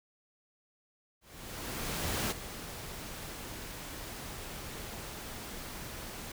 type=noise with ADSR envelope; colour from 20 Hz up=pink; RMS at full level=-32 dBFS; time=1.21-6.32 s; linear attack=1100 ms; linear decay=18 ms; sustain=-11 dB; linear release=5 ms; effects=none